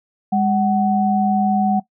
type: tone pair together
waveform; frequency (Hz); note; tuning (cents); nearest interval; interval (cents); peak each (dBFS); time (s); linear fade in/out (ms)
sine; 203.7 / 748.9; G#3 / F#5; -33 / +21; octave + major seventh; 2254; -17; 0.32-1.8; 10
effects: noise-tail reverb RT60 0.1 s tail -17 dB re dry